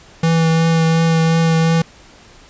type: tone with vibrato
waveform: square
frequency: 163.6 Hz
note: E3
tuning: 13 cents flat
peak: -12 dBFS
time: 0.23-1.82 s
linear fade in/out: 5 ms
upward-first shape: triangle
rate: 2.8 Hz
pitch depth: 16 cents each way
effects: pink hiss -44 dBFS RMS until 2.49 s + resampled to 16000 Hz